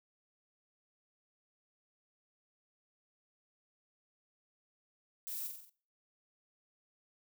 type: noise with echo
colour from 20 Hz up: violet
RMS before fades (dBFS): -42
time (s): 5.27-5.47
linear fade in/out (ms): 0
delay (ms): 45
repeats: 5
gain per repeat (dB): -4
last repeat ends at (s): 5.695
effects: noise-tail reverb RT60 0.4 s tail -19 dB re dry